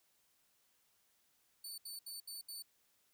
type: tone bursts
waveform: 20% pulse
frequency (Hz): 4508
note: C#8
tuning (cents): +28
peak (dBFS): -39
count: 5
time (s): 1.64-2.624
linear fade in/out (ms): 5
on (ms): 140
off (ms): 71
effects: white hiss -75 dBFS RMS until 3.13 s